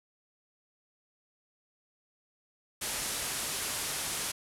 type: low-pass noise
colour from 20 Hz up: white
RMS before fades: -35 dBFS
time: 2.81-4.32 s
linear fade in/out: 10 ms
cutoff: 12000 Hz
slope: 48 dB/octave
effects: none